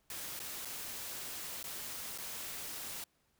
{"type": "noise with dropouts", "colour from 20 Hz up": "white", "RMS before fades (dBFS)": -43, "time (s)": [0.1, 3.04], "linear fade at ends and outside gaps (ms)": 2, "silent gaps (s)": [[0.393, 0.4], [0.65, 0.654], [1.629, 1.64], [2.178, 2.184]], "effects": ["pink hiss -75 dBFS RMS until 3.39 s"]}